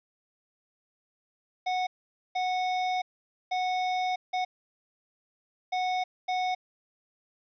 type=tone bursts at uneven times; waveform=square; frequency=736 Hz; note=F#5; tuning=9 cents flat; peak=-27 dBFS; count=6; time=1.66-1.87 / 2.35-3.02 / 3.51-4.16 / 4.33-4.45 / 5.72-6.04 / 6.28-6.55 s; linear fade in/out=10 ms; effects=resampled to 11025 Hz + 10-bit